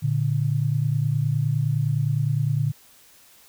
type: tone pair together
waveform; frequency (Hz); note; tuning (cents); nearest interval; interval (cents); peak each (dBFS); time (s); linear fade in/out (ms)
sine; 116.06 / 145.8; A#2 / D3; -7 / -12; major third; 395; -23 / -22; 0.02-2.72; 20
effects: white hiss -53 dBFS RMS until 3.48 s